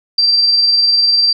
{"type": "tone with tremolo", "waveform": "sine", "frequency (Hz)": 4700, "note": "D8", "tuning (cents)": 1, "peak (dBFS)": -7, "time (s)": [0.18, 1.33], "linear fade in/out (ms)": 5, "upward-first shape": "sine", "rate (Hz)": 20, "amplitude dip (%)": 35, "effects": []}